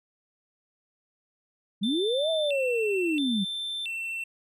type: linear two-way sweep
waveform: sine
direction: up then down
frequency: 181.1 to 657 to 181.1 Hz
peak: -24 dBFS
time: 1.81-3.45 s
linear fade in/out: 20 ms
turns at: 2.3 s
type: tone with vibrato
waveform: triangle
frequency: 3094 Hz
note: G7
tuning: 23 cents flat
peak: -29 dBFS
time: 1.83-4.24 s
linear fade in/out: 5 ms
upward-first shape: square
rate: 0.74 Hz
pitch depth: 240 cents each way
effects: none